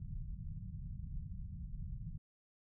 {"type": "low-pass noise", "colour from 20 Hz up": "pink", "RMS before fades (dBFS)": -44, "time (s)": [0, 2.18], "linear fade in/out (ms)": 5, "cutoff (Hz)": 180, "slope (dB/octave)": 48, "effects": []}